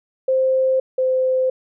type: tone pair in turn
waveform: sine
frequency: 523.3 / 517 Hz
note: C5 / C5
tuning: 0 / -21 cents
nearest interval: unison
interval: 21 cents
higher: first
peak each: -14 / -15 dBFS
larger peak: first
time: 0.28-0.8 / 0.98-1.5 s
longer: neither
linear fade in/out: 5 ms
effects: none